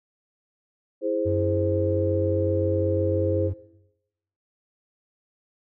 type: chord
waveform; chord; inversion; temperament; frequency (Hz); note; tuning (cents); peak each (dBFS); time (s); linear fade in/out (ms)
sine; E augmented; none; equal; 329.6 / 415.3 / 523.3; E4 / G#4 / B#4; 0 / 0 / 0; -28 / -28 / -25; 1.01-3.51; 50
type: tone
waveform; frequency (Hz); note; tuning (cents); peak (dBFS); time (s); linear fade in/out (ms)
triangle; 93.9; F#2; +26; -23; 1.25-3.54; 20
effects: noise-tail reverb RT60 0.9 s tail -18 dB re dry